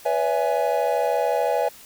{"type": "chord", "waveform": "triangle", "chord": "C# minor seventh", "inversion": "third", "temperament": "equal with one note detuned", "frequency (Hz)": [493.9, 567, 659.3, 830.6], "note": ["B4", "C#5", "E5", "G#5"], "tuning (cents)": [0, 39, 0, 0], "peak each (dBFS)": -23, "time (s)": [0.05, 1.69], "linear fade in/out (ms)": 10, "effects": ["white hiss -46 dBFS RMS until 1.85 s"]}